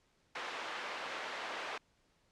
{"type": "band-pass noise", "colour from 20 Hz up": "white", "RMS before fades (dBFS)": -42, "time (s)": [0.35, 1.78], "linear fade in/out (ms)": 5, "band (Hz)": [450, 2100], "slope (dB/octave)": 12, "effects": ["pink hiss -73 dBFS RMS until 2.31 s", "low-pass 7000 Hz 12 dB/octave"]}